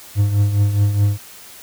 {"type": "tone with tremolo", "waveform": "triangle", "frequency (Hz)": 102.1, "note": "G#2", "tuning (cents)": -29, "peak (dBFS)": -8, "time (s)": [0.15, 1.18], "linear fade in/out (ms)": 50, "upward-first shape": "triangle", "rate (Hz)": 4.8, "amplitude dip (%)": 65, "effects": ["white hiss -40 dBFS RMS until 1.62 s"]}